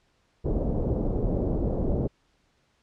pink low-pass noise, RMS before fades -26 dBFS, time 0.44-2.08 s, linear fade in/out 20 ms, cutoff 560 Hz, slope 24 dB/octave, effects pink hiss -68 dBFS RMS until 2.82 s + low-pass 6000 Hz 12 dB/octave

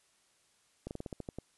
slowing click train, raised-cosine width 2 ms, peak -26 dBFS, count 9, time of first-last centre 0.87-1.386 s, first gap 39 ms, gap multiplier 1.14, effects white hiss -70 dBFS RMS until 1.57 s + resampled to 24000 Hz

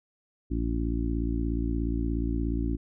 harmonic tone, 56.9 Hz, A#1, 41 cents flat, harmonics 1 / 2 / 3 / 4 / 5 / 6, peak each -28 / -35 / -39 / -36 / -32 / -37 dBFS, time 0.5-2.77 s, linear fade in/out 20 ms, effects none

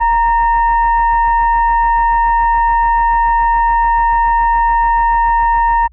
sine tone with frequency modulation, 932.3 Hz, A#5, in tune, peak -9 dBFS, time 0-5.88 s, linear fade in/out 20 ms, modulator 893 Hz, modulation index 0.47, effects added 60 Hz sine -42 dBFS peak until 5.92 s

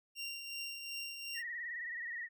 25% pulse tone with tremolo, 2772 Hz, F7, 14 cents flat, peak -35 dBFS, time 0.15-1.43 s, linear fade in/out 50 ms, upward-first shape triangle, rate 2.7 Hz, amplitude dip 50%
sine tone with vibrato, 1892 Hz, A#6, 25 cents sharp, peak -39 dBFS, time 1.34-2.29 s, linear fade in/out 50 ms, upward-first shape triangle, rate 19 Hz, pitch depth 83 cents each way
effects none

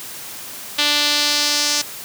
sawtooth tone with band-pass filter sweep, 293.7 Hz, D4, in tune, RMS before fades -18 dBFS, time 0.78-1.82 s, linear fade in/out 10 ms, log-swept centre 3700 to 5700 Hz, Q 2.2, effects white hiss -33 dBFS RMS until 2.04 s + high-pass 80 Hz 12 dB/octave

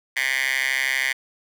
10% pulse tone with high-pass filter, 132.5 Hz, C3, 22 cents sharp, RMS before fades -23 dBFS, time 0.16-1.13 s, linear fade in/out 10 ms, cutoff 2000 Hz, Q 4.2, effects none

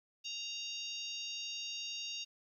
harmonic tone, 931 Hz, A#5, 2 cents flat, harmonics 3 / 4 / 5 / 6 / 7, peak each -43 / -45 / -47 / -49 / -50 dBFS, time 0.24-2.25 s, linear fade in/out 20 ms, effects 12-bit

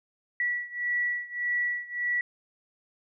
sine beating tone pair, 1944 / 1945.7 Hz, B6 / B6, -28 / -26 cents, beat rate 1.7 Hz, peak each -29 / -31 dBFS, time 0.4-2.21 s, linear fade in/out 2 ms, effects none

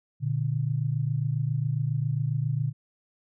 sine tone pair together, 119.47 / 146.83 Hz, A#2 / D3, +43 / 0 cents, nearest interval major third, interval 357 cents, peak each -27 dBFS, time 0.2-2.73 s, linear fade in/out 50 ms, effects none

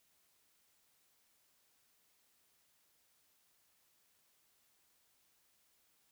silence, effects white hiss -74 dBFS RMS until 6.11 s

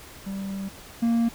triangle tone pair in turn, 195.2 / 232.1 Hz, G3 / A#3, -7 / -7 cents, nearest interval minor third, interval 300 cents, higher second, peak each -27 / -17 dBFS, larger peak second, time 0.26-0.69 / 1.02-1.29 s, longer first, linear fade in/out 10 ms, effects pink hiss -45 dBFS RMS until 1.34 s

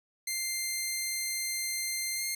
10% pulse tone with pitch glide, 2093 to 2117 Hz, C7 to C7, 0 to +20 cents, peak -22 dBFS, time 0.27-2.35 s, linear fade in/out 5 ms, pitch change +20 cents, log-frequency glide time 2.16-2.23 s, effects none

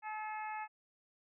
harmonic tone, 430 Hz, A4, 40 cents flat, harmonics 2 / 3 / 4 / 5 / 6, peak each -40 / -49 / -49 / -50 / -52 dBFS, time 0.02-0.68 s, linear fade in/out 50 ms, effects none

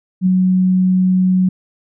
sine tone with ADSR envelope, 185 Hz, F#3, in tune, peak -8 dBFS, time 0.21-1.49 s, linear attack 54 ms, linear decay 4 ms, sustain -2 dB, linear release 6 ms, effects none

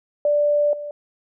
sine tone with level steps, 587.3 Hz, D5, in tune, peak -15 / -28 dBFS, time 0.25-0.91 s, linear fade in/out 2 ms, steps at 0.73 s, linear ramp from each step 2 ms, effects none

